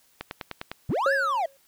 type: click train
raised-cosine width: 0.3 ms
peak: -16 dBFS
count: 6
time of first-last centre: 0.21-0.716 s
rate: 9.89 Hz
type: linear two-way sweep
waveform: triangle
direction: up then down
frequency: 69.3 to 1760 to 618 Hz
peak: -21 dBFS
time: 0.89-1.46 s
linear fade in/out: 5 ms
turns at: 1.13 s
type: tone with exponential decay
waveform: triangle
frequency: 548 Hz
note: C#5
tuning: 20 cents flat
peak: -17 dBFS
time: 1.06-1.57 s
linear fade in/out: 2 ms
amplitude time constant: 110 ms
effects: white hiss -62 dBFS RMS until 1.67 s